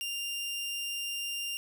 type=tone; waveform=sawtooth; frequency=2794 Hz; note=F7; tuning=in tune; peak=-30 dBFS; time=0.01-1.57 s; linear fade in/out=0 ms; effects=none